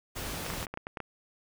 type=noise; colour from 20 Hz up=pink; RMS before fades=-37 dBFS; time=0.15-0.66 s; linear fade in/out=20 ms
type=clicks; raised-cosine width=0.5 ms; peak=-21 dBFS; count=10; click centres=0.464 / 0.502 / 0.537 / 0.628 / 0.668 / 0.74 / 0.774 / 0.869 / 0.972 / 1.003 s
effects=none